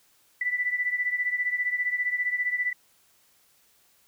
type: beating tone pair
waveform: sine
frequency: 1975.5 / 1990.5 Hz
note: B6 / B6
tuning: 0 / +13 cents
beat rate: 15 Hz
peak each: -26 / -30 dBFS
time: 0.41-2.73 s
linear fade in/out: 5 ms
effects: white hiss -63 dBFS RMS until 4.07 s